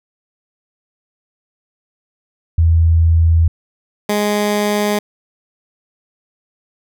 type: tone pair in turn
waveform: sine / 15% pulse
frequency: 82.4 / 207.6 Hz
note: E2 / G#3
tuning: 0 / 0 cents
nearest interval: octave + major third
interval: 1600 cents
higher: second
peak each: -8 dBFS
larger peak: neither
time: 2.58-3.48 / 4.09-4.99 s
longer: neither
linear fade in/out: 5 ms
effects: none